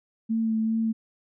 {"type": "tone with vibrato", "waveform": "sine", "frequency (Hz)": 222.8, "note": "A3", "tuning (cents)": 22, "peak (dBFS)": -22, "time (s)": [0.29, 0.93], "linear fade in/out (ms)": 20, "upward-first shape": "sine", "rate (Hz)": 2.5, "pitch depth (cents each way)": 17, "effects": []}